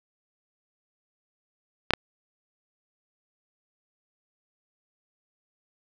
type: clicks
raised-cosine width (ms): 0.3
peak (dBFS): -4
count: 2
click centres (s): 1.907 / 1.936
effects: none